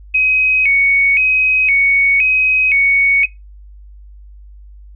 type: tone with vibrato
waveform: sine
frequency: 2373 Hz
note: D7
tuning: 17 cents sharp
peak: -9 dBFS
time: 0.14-3.26 s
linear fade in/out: 10 ms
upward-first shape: square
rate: 0.97 Hz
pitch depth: 110 cents each way
effects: noise-tail reverb RT60 0.2 s tail -21 dB re dry + added 50 Hz sine -35 dBFS peak until 4.95 s